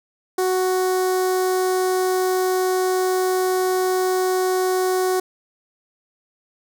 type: tone with notch filter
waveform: sawtooth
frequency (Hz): 370.6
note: F#4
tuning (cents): +3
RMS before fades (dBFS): -20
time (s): 0.38-5.2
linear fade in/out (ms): 5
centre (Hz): 2700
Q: 0.71
effects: none